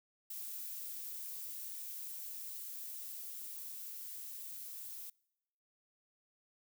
violet noise with level ramp, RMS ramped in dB -44 to -47 dBFS, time 0.3-5.1 s, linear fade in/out 5 ms, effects noise-tail reverb RT60 0.9 s tail -26 dB re dry

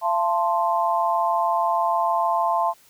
sine chord, F major, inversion none, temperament equal with one note detuned, 680.9 / 880 / 1046.5 Hz, F5 / A5 / C6, -44 / 0 / 0 cents, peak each -23 dBFS, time 0.01-2.74 s, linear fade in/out 50 ms, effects white hiss -55 dBFS RMS until 2.89 s

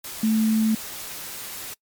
sine tone in noise, 220 Hz, A3, in tune, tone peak -17 dBFS, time 0.23-0.75 s, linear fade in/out 5 ms, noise white, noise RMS -35 dBFS, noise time 0.04-1.74 s, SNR +15 dB, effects noise-tail reverb RT60 0.1 s tail -24 dB re dry + MP3 96 kbps

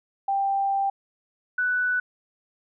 sine tone pair in turn, 788 / 1487.5 Hz, G5 / F#6, +9 / +9 cents, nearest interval major seventh, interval 1100 cents, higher second, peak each -21 dBFS, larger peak neither, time 0.28-0.9 / 1.58-2 s, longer first, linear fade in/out 5 ms, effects none

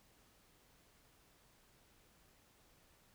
silence, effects pink hiss -69 dBFS RMS until 3.14 s

